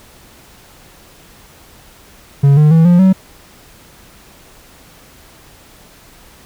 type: tone with pitch steps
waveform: triangle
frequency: 140.1 / 151.03 / 162.8 / 175.5 / 189.18 Hz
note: C#3 / D3 / E3 / F3 / F#3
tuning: +19 / +49 / -21 / +9 / +39 cents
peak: -3 dBFS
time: 2.43-3.13 s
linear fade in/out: 10 ms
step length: 140 ms
effects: pink hiss -43 dBFS RMS until 6.45 s